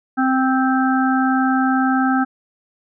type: harmonic tone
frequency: 261.6 Hz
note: C4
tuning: in tune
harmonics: 1 / 3 / 5 / 6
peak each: -16 / -21 / -23 / -24 dBFS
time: 0.17-2.25 s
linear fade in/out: 20 ms
effects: none